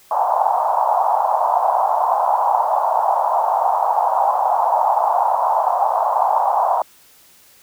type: band-pass noise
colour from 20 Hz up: white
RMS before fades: -17 dBFS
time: 0.11-6.82 s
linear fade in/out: 2 ms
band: 680 to 960 Hz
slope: 48 dB/octave
effects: white hiss -50 dBFS RMS until 7.62 s